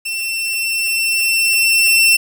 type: tone with level ramp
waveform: sawtooth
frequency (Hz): 2697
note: E7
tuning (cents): +39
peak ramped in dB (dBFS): -17 to -5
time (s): 0.05-2.17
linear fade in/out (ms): 10
effects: 7-bit